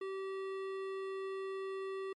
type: tone with hard clipping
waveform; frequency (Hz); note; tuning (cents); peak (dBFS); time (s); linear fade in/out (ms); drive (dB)
sine; 385.5; G4; -29; -40; 0.01-2.13; 5; 14
effects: MP3 48 kbps